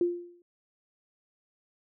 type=tone with exponential decay; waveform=sine; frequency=349.2 Hz; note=F4; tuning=in tune; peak=-20 dBFS; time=0.01-0.42 s; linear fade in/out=2 ms; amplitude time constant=88 ms; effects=none